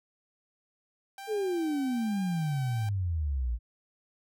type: tone with vibrato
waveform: sawtooth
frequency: 783 Hz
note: G5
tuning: 2 cents flat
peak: -37 dBFS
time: 1.18-2.89 s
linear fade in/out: 2 ms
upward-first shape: triangle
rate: 1.2 Hz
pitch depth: 43 cents each way
type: exponential sweep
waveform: sine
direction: down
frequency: 447.7 to 55 Hz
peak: -27 dBFS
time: 1.27-3.59 s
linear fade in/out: 50 ms
effects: none